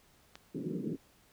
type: click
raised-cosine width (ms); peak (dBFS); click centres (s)
0.2; -29; 0.355
type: band-pass noise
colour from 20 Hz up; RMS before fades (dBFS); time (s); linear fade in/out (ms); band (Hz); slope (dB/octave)
pink; -37; 0.54-0.97; 20; 150 to 420; 48
effects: pink hiss -65 dBFS RMS until 1.32 s